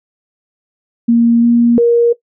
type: tone with pitch steps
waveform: sine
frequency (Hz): 233.7 / 236.4 / 471.3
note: A#3 / A#3 / A#4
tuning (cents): +5 / +24 / +19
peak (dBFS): -6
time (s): 1.08-2.13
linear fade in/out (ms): 10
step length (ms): 350
effects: noise-tail reverb RT60 0.1 s tail -17 dB re dry